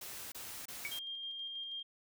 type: noise bursts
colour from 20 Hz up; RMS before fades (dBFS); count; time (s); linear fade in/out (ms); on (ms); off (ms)
white; -46; 3; 0.01-0.992; 5; 310; 26
type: tone with exponential decay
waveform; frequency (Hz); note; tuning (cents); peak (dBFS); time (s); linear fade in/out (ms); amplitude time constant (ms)
sine; 2259; C#7; +32; -33; 0.85-0.97; 0; 24
type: tone with tremolo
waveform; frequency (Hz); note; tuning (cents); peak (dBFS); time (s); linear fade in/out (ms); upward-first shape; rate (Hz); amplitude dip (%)
sine; 3207; G7; +39; -39; 0.91-1.83; 10; square; 6.2; 25
effects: none